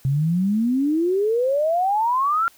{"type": "exponential sweep", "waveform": "sine", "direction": "up", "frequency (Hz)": [130.81, 1396.9], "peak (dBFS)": -17, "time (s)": [0.05, 2.48], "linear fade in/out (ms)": 0, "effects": ["white hiss -53 dBFS RMS until 2.57 s"]}